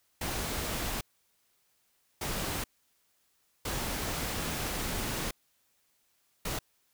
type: noise bursts at uneven times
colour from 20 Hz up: pink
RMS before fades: -34 dBFS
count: 4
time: 0.21-1.01 / 2.21-2.64 / 3.65-5.31 / 6.45-6.59 s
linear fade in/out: 5 ms
effects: white hiss -72 dBFS RMS until 6.93 s